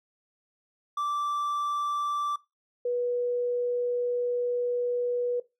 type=tone pair in turn; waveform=triangle / sine; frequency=1169 / 487.4 Hz; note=D6 / B4; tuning=-8 / -23 cents; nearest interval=octave + minor third; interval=1515 cents; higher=first; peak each=-25 dBFS; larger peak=neither; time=0.97-2.36 / 2.85-5.4 s; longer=second; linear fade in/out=5 ms; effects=noise-tail reverb RT60 0.2 s tail -17 dB re dry